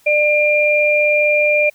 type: tone pair together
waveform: sine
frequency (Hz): 596 / 2391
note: D5 / D7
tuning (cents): +25 / +30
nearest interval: 2 octaves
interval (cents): 2405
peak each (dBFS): -14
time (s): 0.06-1.7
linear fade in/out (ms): 10
effects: white hiss -53 dBFS RMS until 1.74 s